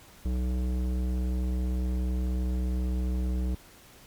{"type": "tone with low-pass filter", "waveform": "square", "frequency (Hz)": 62.4, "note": "B1", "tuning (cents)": 19, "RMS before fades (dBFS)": -28, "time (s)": [0.25, 3.55], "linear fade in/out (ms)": 5, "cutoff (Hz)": 360, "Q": 0.83, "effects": ["pink hiss -53 dBFS RMS until 4.06 s", "MP3 96 kbps"]}